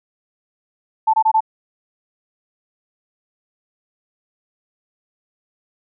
sine tone bursts, 880 Hz, A5, in tune, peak -11 dBFS, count 4, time 1.07-1.406 s, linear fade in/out 10 ms, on 66 ms, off 24 ms, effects none

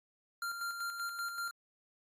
square tone with tremolo, 1388 Hz, F6, 11 cents flat, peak -36 dBFS, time 0.42-1.51 s, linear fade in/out 2 ms, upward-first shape square, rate 5.2 Hz, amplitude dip 45%, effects AAC 48 kbps

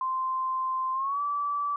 sine tone with pitch glide, 1042 to 1156.2 Hz, C6 to D6, -7 to -27 cents, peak -26 dBFS, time 0.01-1.76 s, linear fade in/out 2 ms, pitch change +180 cents, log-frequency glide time 0.93-1.21 s, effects none

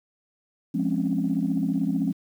sine chord, Db major seventh, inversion first, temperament equal with one note detuned, 174.11 / 207.7 / 261.6 / 277.2 Hz, F3 / Ab3 / C4 / Db4, -5 / 0 / 0 / 0 cents, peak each -27 dBFS, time 0.74-2.13 s, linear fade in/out 10 ms, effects tanh soft clip ceiling -14 dBFS + 9-bit

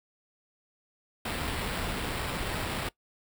pink noise with sample-and-hold, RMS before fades -33 dBFS, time 1.25-2.89 s, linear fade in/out 5 ms, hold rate 6300 Hz, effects noise-tail reverb RT60 0.1 s tail -20 dB re dry

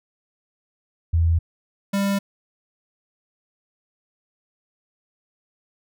sine / square tone pair in turn, 83 / 198.55 Hz, E2 / G3, +12 / +22 cents, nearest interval octave + minor third, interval 1510 cents, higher second, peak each -15 / -20 dBFS, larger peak first, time 1.13-1.39 / 1.93-2.19 s, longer neither, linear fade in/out 10 ms, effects none

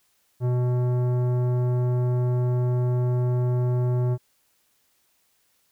sine tone with tanh clipping, 123.9 Hz, B2, 6 cents sharp, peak -22 dBFS, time 0.4-4.18 s, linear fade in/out 50 ms, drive 14 dB, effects white hiss -67 dBFS RMS until 5.71 s

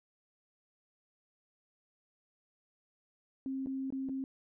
sine tone with dropouts, 266.8 Hz, C4, 34 cents sharp, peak -34 dBFS, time 3.46-4.24 s, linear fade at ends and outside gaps 1 ms, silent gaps 3.661-3.67 / 3.904-3.924 / 4.088-4.094 s, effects none

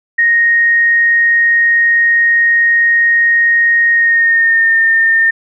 sine tone with pitch glide, 1864.7 to 1815.8 Hz, A#6 to A#6, 0 to -46 cents, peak -7 dBFS, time 0.18-5.31 s, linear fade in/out 10 ms, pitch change -46 cents, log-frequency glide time 3.92-4.79 s, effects none

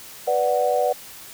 sine chord, B minor, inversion none, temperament equal, 493.9 / 587.3 / 740 Hz, B4 / D5 / F#5, 0 / 0 / 0 cents, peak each -22 dBFS, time 0.27-0.93 s, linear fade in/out 10 ms, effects white hiss -41 dBFS RMS until 1.33 s

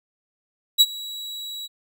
40% pulse tone with ADSR envelope, 3893 Hz, B7, 26 cents flat, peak -8 dBFS, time 0.78-1.68 s, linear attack 29 ms, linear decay 43 ms, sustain -22 dB, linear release 28 ms, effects none

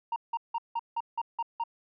sine tone bursts, 928 Hz, A#5, 8 cents flat, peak -25 dBFS, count 8, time 0.12-1.638 s, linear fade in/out 5 ms, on 41 ms, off 170 ms, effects tanh soft clip ceiling -27 dBFS

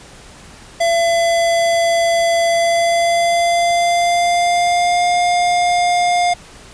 square tone with pitch glide, 675 to 707.3 Hz, E5 to F5, +41 to +22 cents, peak -13 dBFS, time 0.8-6.34 s, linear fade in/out 10 ms, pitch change +81 cents, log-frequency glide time 2.45-5.07 s, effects pink hiss -40 dBFS RMS until 6.73 s + resampled to 22050 Hz

